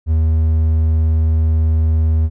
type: tone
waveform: triangle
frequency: 79.5 Hz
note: D#2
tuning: 38 cents sharp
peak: -9 dBFS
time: 0.06-2.3 s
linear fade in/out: 50 ms
effects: none